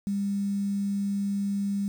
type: tone with quantisation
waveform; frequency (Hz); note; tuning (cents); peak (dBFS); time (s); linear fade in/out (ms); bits
sine; 200; G3; +35; -25; 0.07-1.88; 0; 8
effects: none